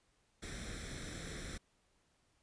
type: noise with comb filter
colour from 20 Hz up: pink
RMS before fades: -45 dBFS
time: 0.42-1.58 s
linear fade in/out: 10 ms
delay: 0.53 ms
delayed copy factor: +0.7
effects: pink hiss -75 dBFS RMS until 2.42 s + resampled to 22050 Hz